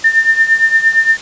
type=tone with tremolo; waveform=sine; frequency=1800 Hz; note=A6; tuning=39 cents sharp; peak=-4 dBFS; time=0.04-1.17 s; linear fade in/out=5 ms; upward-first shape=triangle; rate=8.7 Hz; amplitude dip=85%; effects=white hiss -29 dBFS RMS until 1.21 s + resampled to 16000 Hz